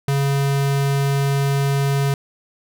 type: tone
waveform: square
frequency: 139.2 Hz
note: C#3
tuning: 8 cents sharp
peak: -17 dBFS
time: 0.08-2.14 s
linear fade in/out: 2 ms
effects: none